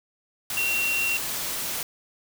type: tone in noise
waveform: sine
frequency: 2740 Hz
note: F7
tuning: 34 cents flat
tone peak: -23 dBFS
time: 0.57-1.17 s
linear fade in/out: 2 ms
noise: white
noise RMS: -30 dBFS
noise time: 0.5-1.83 s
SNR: +4 dB
effects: none